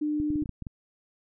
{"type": "tone", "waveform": "sine", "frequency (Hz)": 300, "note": "D4", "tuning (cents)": 37, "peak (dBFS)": -25, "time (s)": [0.01, 0.44], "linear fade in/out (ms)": 10}
{"type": "clicks", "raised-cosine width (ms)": 5, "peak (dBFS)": -24, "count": 8, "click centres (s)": [0.201, 0.304, 0.357, 0.423, 0.458, 0.493, 0.623, 0.668]}
{"effects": []}